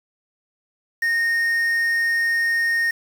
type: tone with quantisation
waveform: triangle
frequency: 1848 Hz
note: A#6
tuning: 16 cents flat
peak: -16 dBFS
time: 1.02-2.91 s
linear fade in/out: 5 ms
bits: 6
effects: none